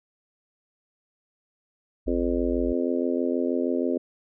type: tone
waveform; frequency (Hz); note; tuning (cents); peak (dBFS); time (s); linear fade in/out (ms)
sine; 52.6; G#1; +23; -30; 2.06-2.73; 10
type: harmonic tone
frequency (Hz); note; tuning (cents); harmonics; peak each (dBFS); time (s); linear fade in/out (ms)
86.3; F2; -20; 3 / 4 / 5 / 6 / 7; -26 / -28 / -30 / -32 / -33; 2.07-3.98; 10
effects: none